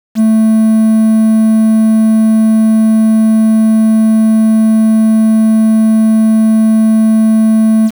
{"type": "tone with quantisation", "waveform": "triangle", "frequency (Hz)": 220, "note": "A3", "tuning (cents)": 0, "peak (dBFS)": -3, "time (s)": [0.15, 7.91], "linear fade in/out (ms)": 50, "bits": 5, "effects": []}